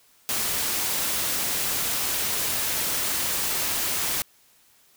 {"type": "noise", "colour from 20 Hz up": "white", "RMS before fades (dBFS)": -26, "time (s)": [0.29, 4.22], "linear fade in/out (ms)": 0, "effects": ["white hiss -59 dBFS RMS until 4.96 s"]}